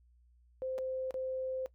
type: tone with dropouts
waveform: sine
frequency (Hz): 520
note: C5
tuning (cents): -11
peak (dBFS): -34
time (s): 0.62-1.66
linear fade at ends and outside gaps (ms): 0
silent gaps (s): 0.781-0.786 / 1.108-1.142
effects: noise-tail reverb RT60 0.1 s tail -19 dB re dry + added 60 Hz sine -62 dBFS peak until 1.74 s